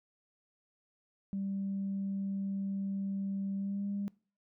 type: tone with pitch glide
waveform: sine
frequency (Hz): 196 to 200.8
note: G3 to G3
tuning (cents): 0 to +42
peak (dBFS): -32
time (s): 1.33-4.08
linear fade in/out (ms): 0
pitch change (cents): +42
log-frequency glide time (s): 3.56-3.85
effects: noise-tail reverb RT60 0.4 s tail -24 dB re dry + tanh soft clip ceiling -28 dBFS